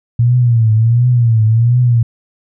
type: tone with vibrato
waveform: sine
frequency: 116.54 Hz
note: A#2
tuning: in tune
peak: -7 dBFS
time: 0.19-2.03 s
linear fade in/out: 5 ms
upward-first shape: triangle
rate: 1.4 Hz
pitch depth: 130 cents each way
effects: none